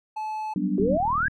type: tone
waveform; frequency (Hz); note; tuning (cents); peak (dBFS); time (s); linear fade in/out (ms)
triangle; 864; A5; -32; -26; 0.16-0.54; 10
type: chord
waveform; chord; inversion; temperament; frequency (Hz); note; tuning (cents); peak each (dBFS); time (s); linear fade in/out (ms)
sine; G major seventh; third; equal; 185 / 196 / 246.9 / 293.7; F#3 / G3 / B3 / D4; 0 / 0 / 0 / 0; -28 / -27 / -30 / -28; 0.56-0.97; 2
type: exponential sweep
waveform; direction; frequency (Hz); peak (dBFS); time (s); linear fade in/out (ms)
sine; up; 364.6 to 1689; -21; 0.78-1.28; 2
type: click train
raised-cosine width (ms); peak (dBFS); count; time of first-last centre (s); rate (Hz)
5; -24; 20; 0.8-1.281; 39.5
effects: none